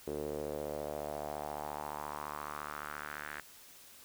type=tone with band-pass filter sweep; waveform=sawtooth; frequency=74.4 Hz; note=D2; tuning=23 cents sharp; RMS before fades=-41 dBFS; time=0.07-3.41 s; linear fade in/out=5 ms; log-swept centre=420 to 1700 Hz; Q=3.5; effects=white hiss -56 dBFS RMS until 4.04 s